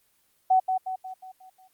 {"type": "tone with echo", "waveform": "sine", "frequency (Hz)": 750, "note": "F#5", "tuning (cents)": 23, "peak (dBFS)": -16, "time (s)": [0.5, 0.6], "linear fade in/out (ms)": 10, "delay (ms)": 180, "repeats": 6, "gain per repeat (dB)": -6, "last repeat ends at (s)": 1.68, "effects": ["white hiss -67 dBFS RMS until 1.73 s", "Opus 24 kbps"]}